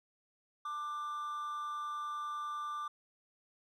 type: tone with amplitude modulation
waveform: triangle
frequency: 1185 Hz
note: D6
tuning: 15 cents sharp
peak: -33 dBFS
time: 0.65-2.88 s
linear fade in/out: 5 ms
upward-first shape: sine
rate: 300 Hz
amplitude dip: 45%
effects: none